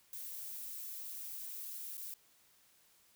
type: noise with dropouts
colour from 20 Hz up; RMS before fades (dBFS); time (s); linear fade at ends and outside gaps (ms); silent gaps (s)
violet; -45; 0.13-2.14; 1; 1.971-1.978
effects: white hiss -68 dBFS RMS until 3.15 s